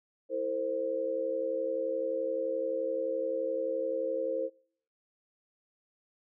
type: tone cluster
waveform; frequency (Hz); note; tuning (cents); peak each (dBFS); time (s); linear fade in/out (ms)
sine; 329.6 / 454.4 / 526; E4 / A#4 / C5; 0 / -44 / +9; -39 / -35 / -31; 0.29-4.5; 50
effects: noise-tail reverb RT60 0.6 s tail -26 dB re dry